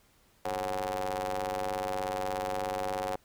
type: ring-modulated tone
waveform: sawtooth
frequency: 96.7 Hz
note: G2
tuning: 23 cents flat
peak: -24 dBFS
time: 0.45-3.16 s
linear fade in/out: 5 ms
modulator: 639 Hz
effects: pink hiss -65 dBFS RMS until 3.24 s